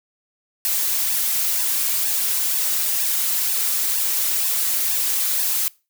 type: noise with flanger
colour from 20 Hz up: blue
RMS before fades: -21 dBFS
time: 0.65-5.68 s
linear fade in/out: 0 ms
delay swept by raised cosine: 1.1 to 5.5 ms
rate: 2.1 Hz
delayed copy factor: +0.75
effects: noise-tail reverb RT60 0.3 s tail -23 dB re dry